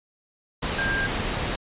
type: tone in noise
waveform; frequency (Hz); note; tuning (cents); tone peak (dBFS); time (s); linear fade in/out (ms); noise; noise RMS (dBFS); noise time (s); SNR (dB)
sine; 1600; G6; +35; -24; 0.78-1.07; 10; pink; -27; 0.62-1.56; 0
effects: resampled to 8000 Hz